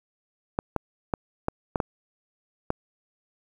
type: clicks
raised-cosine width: 1 ms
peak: -10 dBFS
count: 7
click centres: 0.589 / 0.763 / 1.138 / 1.484 / 1.758 / 1.802 / 2.704 s
effects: 8-bit